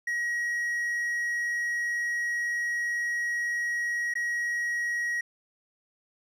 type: tone with dropouts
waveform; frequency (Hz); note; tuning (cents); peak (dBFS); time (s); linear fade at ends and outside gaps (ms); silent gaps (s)
triangle; 1901; A#6; +33; -25; 0.07-5.21; 5; 4.139-4.153
effects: resampled to 32000 Hz